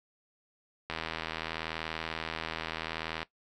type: click train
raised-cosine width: 0.3 ms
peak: -18 dBFS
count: 189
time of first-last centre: 0.9-3.23 s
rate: 80.7 Hz
effects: noise-tail reverb RT60 0.1 s tail -17 dB re dry